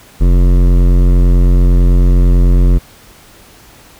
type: tone with hard clipping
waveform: sine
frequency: 44.53 Hz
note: F1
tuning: 34 cents sharp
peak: -7 dBFS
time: 0.2-2.79 s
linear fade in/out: 20 ms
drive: 15 dB
effects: pink hiss -41 dBFS RMS until 3.99 s